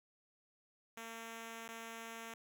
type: tone with dropouts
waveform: 5% pulse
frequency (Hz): 227.7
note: A#3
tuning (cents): -40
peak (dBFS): -35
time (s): 0.97-2.34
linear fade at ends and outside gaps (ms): 2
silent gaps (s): 1.679-1.687
effects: none